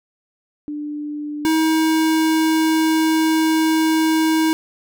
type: tone pair in turn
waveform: sine / square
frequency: 296.4 / 318.4 Hz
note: D4 / D#4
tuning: +16 / +40 cents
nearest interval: minor second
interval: 124 cents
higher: second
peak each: -24 / -15 dBFS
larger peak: second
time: 0.68-1.45 / 1.45-4.53 s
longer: second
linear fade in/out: 0 ms
effects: none